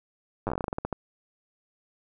slowing click train, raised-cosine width 1 ms, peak -15 dBFS, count 15, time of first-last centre 0.47-0.927 s, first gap 9 ms, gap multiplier 1.18, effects none

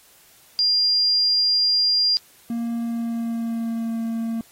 sine tone, 4800 Hz, D8, 37 cents sharp, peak -16 dBFS, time 0.59-2.17 s, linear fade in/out 0 ms
triangle tone with pitch glide, 233.1 to 227.8 Hz, A#3 to A#3, 0 to -40 cents, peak -21 dBFS, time 2.5-4.41 s, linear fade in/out 2 ms, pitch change -40 cents, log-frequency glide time 2.79-3.95 s
effects white hiss -53 dBFS RMS until 4.51 s + AAC 48 kbps

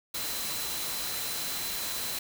sine tone in noise, 4040 Hz, B7, 39 cents sharp, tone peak -39 dBFS, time 0.14-2.19 s, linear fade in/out 5 ms, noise white, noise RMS -34 dBFS, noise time 0.14-2.19 s, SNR -8 dB, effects none

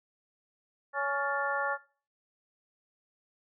harmonic tone with a mistuned harmonic, 280.1 Hz, C#4, 18 cents sharp, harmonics 2 / 3 / 4 / 5 / 6, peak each -35 / -35 / -35 / -35 / -35 dBFS, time 0.93-1.78 s, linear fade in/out 50 ms, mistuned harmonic 6, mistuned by +77 cents, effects noise-tail reverb RT60 0.4 s tail -18 dB re dry

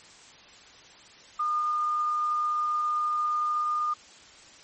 sine tone, 1216 Hz, D#6, 40 cents flat, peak -24 dBFS, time 1.39-3.94 s, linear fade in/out 10 ms, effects white hiss -51 dBFS RMS until 4.63 s + MP3 32 kbps

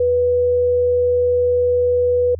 sine tone, 491.5 Hz, B4, 8 cents flat, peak -13 dBFS, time 0-2.35 s, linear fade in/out 5 ms, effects added 84 Hz sine -29 dBFS peak until 2.39 s

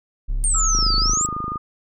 triangle tone, 34.63 Hz, C#1, 1 cent flat, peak -17 dBFS, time 0.28-1.15 s, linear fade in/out 20 ms
sine exponential two-way sweep, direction down then up, 8980 to 4377 to 7830 Hz, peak -18 dBFS, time 0.44-1.26 s, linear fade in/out 0 ms, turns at 0.96 s
sine tone with pitch glide, 1300 to 1220 Hz, E6 to D#6, -24 to -34 cents, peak -25 dBFS, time 0.54-1.58 s, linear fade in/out 10 ms, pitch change -110 cents, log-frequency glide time 0.99-1.32 s
click train, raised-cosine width 3 ms, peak -18 dBFS, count 22, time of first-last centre 0.75-1.558 s, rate 26 Hz
effects none

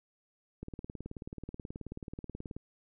click train, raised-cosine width 3 ms, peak -28 dBFS, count 37, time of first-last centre 0.63-2.565 s, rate 18.6 Hz, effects none

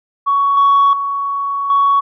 sine tone with level steps, 1118 Hz, C#6, 14 cents sharp, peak -10 / -6 / -16 / -8 dBFS, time 0.26-2.01 s, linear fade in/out 20 ms, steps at 0.57 / 0.93 / 1.7 s, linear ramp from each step 2 ms, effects tanh soft clip ceiling -5 dBFS

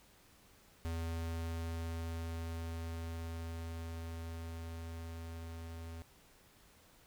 square tone with level ramp, 82.7 Hz, E2, 6 cents sharp, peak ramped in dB -37 to -45 dBFS, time 0.85-6.02 s, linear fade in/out 0 ms, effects pink hiss -64 dBFS RMS until 7.06 s

